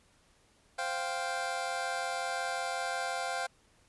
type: chord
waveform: 25% pulse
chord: C suspended fourth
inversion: none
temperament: equal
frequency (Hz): 523.3 / 698.5 / 784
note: C5 / F5 / G5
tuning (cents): 0 / 0 / 0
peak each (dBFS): -36 / -32 / -33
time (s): 0.78-3.47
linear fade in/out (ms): 10
effects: pink hiss -66 dBFS RMS until 3.88 s + resampled to 24000 Hz